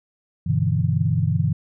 sine chord, E minor seventh, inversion first, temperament equal, 98 / 123.47 / 146.83 / 164.81 Hz, G2 / B2 / D3 / E3, 0 / 0 / 0 / 0 cents, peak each -23 dBFS, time 0.46-1.53 s, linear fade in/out 10 ms, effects none

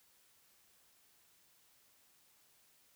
silence, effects white hiss -69 dBFS RMS until 2.95 s

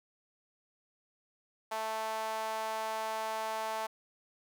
sawtooth tone with high-pass filter, 220 Hz, A3, in tune, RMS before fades -36 dBFS, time 1.71-3.87 s, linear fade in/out 10 ms, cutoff 790 Hz, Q 3.9, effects none

